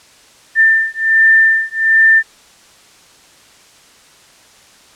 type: beating tone pair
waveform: sine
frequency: 1788 / 1789.3 Hz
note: A6 / A6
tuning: +27 / +29 cents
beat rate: 1.3 Hz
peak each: -11 dBFS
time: 0.55-2.23 s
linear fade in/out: 50 ms
effects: white hiss -45 dBFS RMS until 4.95 s + low-pass 8000 Hz 12 dB/octave